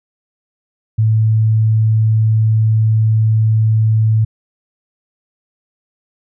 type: tone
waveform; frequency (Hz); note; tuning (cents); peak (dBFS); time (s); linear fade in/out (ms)
sine; 110; A2; 0; -9; 0.98-4.25; 10
effects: none